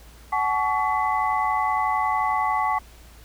sine tone cluster, 750 / 861 / 1127 / 2012 Hz, F#5 / A5 / C#6 / B6, +23 / -38 / +28 / +32 cents, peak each -27 / -24 / -24 / -31 dBFS, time 0.32-2.79 s, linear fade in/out 10 ms, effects added 57 Hz sine -46 dBFS peak until 3.24 s + pink hiss -51 dBFS RMS until 3.24 s

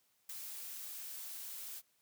blue noise with ADSR envelope, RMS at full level -42 dBFS, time 0.29-1.82 s, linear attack 6 ms, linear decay 4 ms, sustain -4 dB, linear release 45 ms, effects white hiss -75 dBFS RMS until 2.01 s + high-pass 80 Hz 12 dB/octave

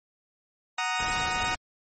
20% pulse chord, D# minor, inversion first, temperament equal, 740 / 932.3 / 1244.5 Hz, F#5 / A#5 / D#6, 0 / 0 / 0 cents, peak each -26 dBFS, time 0.78-1.55 s, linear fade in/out 5 ms
pink noise, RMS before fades -36 dBFS, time 0.99-1.56 s, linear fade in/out 10 ms
effects MP3 32 kbps

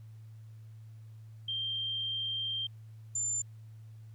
sine tone pair in turn, 3168 / 7170 Hz, G7 / A8, +18 / +32 cents, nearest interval octave + major second, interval 1414 cents, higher second, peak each -32 / -30 dBFS, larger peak second, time 1.48-2.67 / 3.15-3.42 s, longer first, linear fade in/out 5 ms, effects added 110 Hz sine -47 dBFS peak until 4.14 s + pink hiss -71 dBFS RMS until 4.14 s

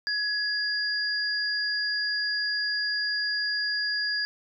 sine tone pair together, 1682 / 4827 Hz, G#6 / D8, +22 / +47 cents, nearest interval octave + tritone, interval 1825 cents, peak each -28 dBFS, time 0.07-4.25 s, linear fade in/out 0 ms, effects none

